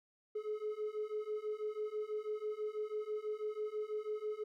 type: beating tone pair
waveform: triangle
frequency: 422.8 / 428.9 Hz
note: G#4 / A4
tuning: +31 / -44 cents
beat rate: 6.1 Hz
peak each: -38 / -37 dBFS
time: 0.35-4.44 s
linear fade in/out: 10 ms
effects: tanh soft clip ceiling -31 dBFS